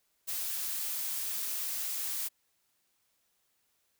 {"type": "noise", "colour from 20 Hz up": "blue", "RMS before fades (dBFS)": -35, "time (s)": [0.27, 2.29], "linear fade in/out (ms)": 20, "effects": ["white hiss -75 dBFS RMS until 3.99 s"]}